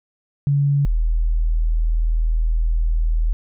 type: tone pair in turn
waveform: sine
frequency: 141.9 / 40.33 Hz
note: C#3 / E1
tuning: +41 / -37 cents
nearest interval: octave + minor seventh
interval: 2178 cents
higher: first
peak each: -14 / -15 dBFS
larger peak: first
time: 0.47-0.85 / 0.85-3.33 s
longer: second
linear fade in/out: 0 ms
effects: none